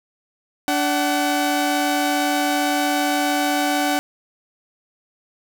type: tone pair together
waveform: sawtooth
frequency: 290.5 / 754 Hz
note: D4 / F#5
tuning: -19 / +32 cents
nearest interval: octave + perfect fourth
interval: 1651 cents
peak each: -17 dBFS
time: 0.68-3.99 s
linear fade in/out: 0 ms
effects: none